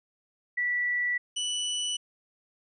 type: tone pair in turn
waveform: sine / sawtooth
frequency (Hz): 1957 / 2966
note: B6 / F#7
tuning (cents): -16 / +4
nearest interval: perfect fifth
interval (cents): 720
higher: second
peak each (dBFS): -25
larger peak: neither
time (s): 0.57-1.18 / 1.36-1.97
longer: neither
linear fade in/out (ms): 10
effects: resampled to 24000 Hz